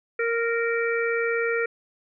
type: harmonic tone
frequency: 464 Hz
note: A#4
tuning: 8 cents flat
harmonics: 1 / 3 / 4 / 5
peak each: -24 / -29 / -30 / -31 dBFS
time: 0.19-1.66 s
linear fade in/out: 5 ms
effects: none